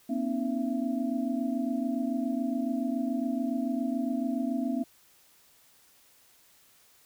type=tone cluster; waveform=sine; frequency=238.6 / 265.7 / 309.5 / 672 Hz; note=A#3 / C4 / D#4 / E5; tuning=+41 / +27 / -9 / +33 cents; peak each=-31 / -30 / -37 / -38 dBFS; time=0.09-4.84 s; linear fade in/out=10 ms; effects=white hiss -61 dBFS RMS until 7.05 s